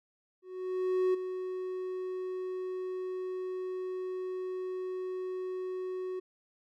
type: tone with ADSR envelope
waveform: triangle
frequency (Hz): 370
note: F#4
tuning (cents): 0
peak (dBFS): -22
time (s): 0.42-6.2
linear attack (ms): 720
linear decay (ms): 11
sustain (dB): -10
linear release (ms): 11
effects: none